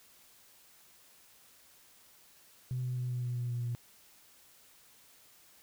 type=tone with pitch steps; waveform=sine; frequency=126.8 / 125.78 / 124.77 / 123.76 / 122.76 / 121.78 / 120.79 / 119.82 Hz; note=B2 / B2 / B2 / B2 / B2 / B2 / B2 / A#2; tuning=+46 / +32 / +18 / +4 / -10 / -24 / -38 / +48 cents; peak=-31 dBFS; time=2.71-3.75 s; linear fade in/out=0 ms; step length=130 ms; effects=tanh soft clip ceiling -28 dBFS + white hiss -61 dBFS RMS until 5.62 s